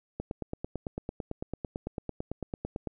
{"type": "click train", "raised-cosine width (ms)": 2, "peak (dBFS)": -20, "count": 25, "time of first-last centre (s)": [0.2, 2.873], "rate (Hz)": 8.98, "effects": []}